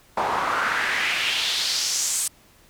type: noise with band-pass filter sweep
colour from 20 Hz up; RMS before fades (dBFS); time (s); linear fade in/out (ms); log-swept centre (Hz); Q
pink; -24; 0.17-2.28; 5; 820 to 8800; 2.6
effects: pink hiss -55 dBFS RMS until 2.69 s